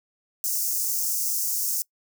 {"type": "high-pass noise", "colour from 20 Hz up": "white", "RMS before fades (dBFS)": -26, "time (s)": [0.44, 1.82], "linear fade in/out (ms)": 0, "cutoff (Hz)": 5300, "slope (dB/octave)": 48, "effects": ["noise-tail reverb RT60 0.1 s tail -24 dB re dry"]}